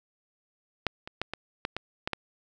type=clicks; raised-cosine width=0.3 ms; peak=-9 / -23 / -13 / -17 / -13 / -16 / -13 / -13 dBFS; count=8; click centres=0.867 / 1.075 / 1.216 / 1.336 / 1.651 / 1.766 / 2.075 / 2.133 s; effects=none